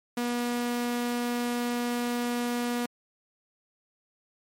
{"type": "tone", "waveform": "sawtooth", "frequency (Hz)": 241.2, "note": "B3", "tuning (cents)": -41, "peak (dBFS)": -23, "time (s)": [0.17, 2.86], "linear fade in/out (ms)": 5, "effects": ["MP3 64 kbps"]}